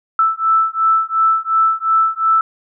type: beating tone pair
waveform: sine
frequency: 1318.5 / 1321.3 Hz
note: E6 / E6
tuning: 0 / +4 cents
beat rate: 2.8 Hz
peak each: -15 dBFS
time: 0.19-2.41 s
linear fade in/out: 2 ms
effects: none